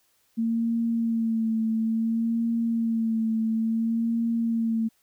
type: tone with vibrato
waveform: sine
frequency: 226.7 Hz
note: A#3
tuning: 48 cents flat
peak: -22 dBFS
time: 0.37-4.89 s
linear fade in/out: 20 ms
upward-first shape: sine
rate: 0.58 Hz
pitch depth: 32 cents each way
effects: white hiss -67 dBFS RMS until 5.02 s